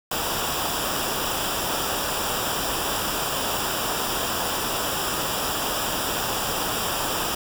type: noise with comb filter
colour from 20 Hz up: pink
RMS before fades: -26 dBFS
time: 0.11-7.35 s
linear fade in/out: 5 ms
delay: 0.47 ms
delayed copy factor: -0.7
effects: none